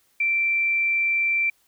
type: tone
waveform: sine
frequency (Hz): 2347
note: D7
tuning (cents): -2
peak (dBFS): -19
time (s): 0.2-1.5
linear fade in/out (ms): 5
effects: white hiss -64 dBFS RMS until 1.67 s